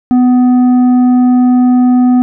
triangle tone with tanh clipping, 249.5 Hz, B3, 18 cents sharp, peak -6 dBFS, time 0.11-2.22 s, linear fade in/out 0 ms, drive 11 dB, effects none

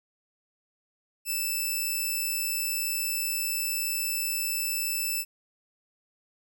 5% pulse tone, 2637 Hz, E7, in tune, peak -18 dBFS, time 1.25-5.25 s, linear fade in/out 50 ms, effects none

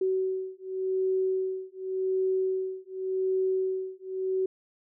sine beating tone pair, 376.7 / 377.58 Hz, F#4 / F#4, +31 / +35 cents, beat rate 0.88 Hz, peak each -29 dBFS, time 0.01-4.46 s, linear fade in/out 5 ms, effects none

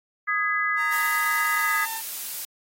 sine chord, G# minor, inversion second, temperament equal with one note detuned, 1244.5 / 1661.2 / 2012 Hz, D#6 / G#6 / B6, 0 / 0 / +32 cents, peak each -26 dBFS, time 0.27-1.86 s, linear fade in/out 20 ms
sawtooth tone with pitch glide, 926 to 899.6 Hz, A#5 to A5, -12 to +38 cents, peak -30 dBFS, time 0.76-2.02 s, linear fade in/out 50 ms, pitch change -50 cents, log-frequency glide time 1.54-1.77 s
blue noise, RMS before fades -32 dBFS, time 0.92-2.45 s, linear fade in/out 2 ms
effects AAC 48 kbps

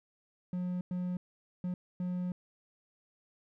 triangle tone bursts at uneven times, 180.1 Hz, F#3, 46 cents flat, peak -30 dBFS, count 4, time 0.53-0.81 / 0.91-1.17 / 1.64-1.74 / 2-2.32 s, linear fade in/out 2 ms, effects none

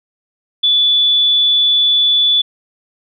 sine tone, 3460 Hz, A7, 30 cents flat, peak -9 dBFS, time 0.63-2.42 s, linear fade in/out 10 ms, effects none

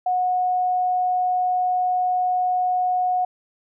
sine tone, 730 Hz, F#5, 24 cents flat, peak -18 dBFS, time 0.06-3.25 s, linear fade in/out 5 ms, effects none

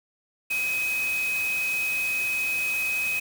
sine tone in noise, 2530 Hz, D#7, 28 cents sharp, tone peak -24 dBFS, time 0.5-3.2 s, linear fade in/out 10 ms, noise white, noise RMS -36 dBFS, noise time 0.5-3.2 s, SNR +9 dB, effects none

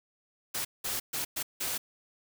white noise bursts at uneven times, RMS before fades -33 dBFS, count 5, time 0.54-0.65 / 0.84-1 / 1.13-1.25 / 1.36-1.43 / 1.6-1.78 s, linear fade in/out 10 ms, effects none

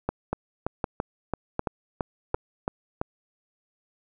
two click trains, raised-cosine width 1 ms, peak -12 / -11 dBFS, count 9 / 4, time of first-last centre 0.33-3.015 / 0.09-2.346 s, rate 2.98 / 1.33 Hz, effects none

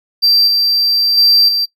triangle tone with level steps, 4699 Hz, D8, in tune, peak -6 / -9 / -5 / -11 dBFS, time 0.22-1.66 s, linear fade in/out 20 ms, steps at 0.47 / 1.17 / 1.48 s, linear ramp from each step 10 ms, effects noise-tail reverb RT60 0.1 s tail -19 dB re dry

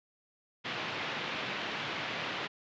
white band-pass noise, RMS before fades -37 dBFS, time 0.64-2.48 s, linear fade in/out 20 ms, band 110 to 3300 Hz, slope 24 dB/octave, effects resampled to 16000 Hz

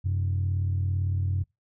sine tone pair together, 92.95 / 130.81 Hz, F#2 / C3, +8 / 0 cents, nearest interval tritone, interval 592 cents, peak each -23 / -31 dBFS, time 0.04-1.44 s, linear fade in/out 20 ms, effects noise-tail reverb RT60 0.2 s tail -25 dB re dry + tanh soft clip ceiling -19 dBFS

